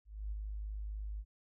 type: tone with ADSR envelope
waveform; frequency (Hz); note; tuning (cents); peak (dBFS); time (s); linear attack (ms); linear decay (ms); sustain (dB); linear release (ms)
sine; 51.91; G#1; 0; -35; 0.05-1.25; 270; 12; -3; 56
effects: none